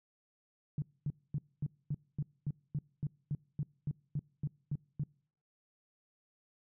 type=tone bursts; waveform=sine; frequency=145.7 Hz; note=D3; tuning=13 cents flat; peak=-31 dBFS; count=16; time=0.78-5.036 s; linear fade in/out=2 ms; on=41 ms; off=240 ms; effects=noise-tail reverb RT60 0.6 s tail -26 dB re dry